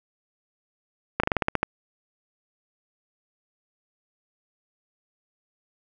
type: slowing click train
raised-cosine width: 0.5 ms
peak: -6 dBFS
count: 9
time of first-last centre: 1.2-1.63 s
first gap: 35 ms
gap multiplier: 1.12
effects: none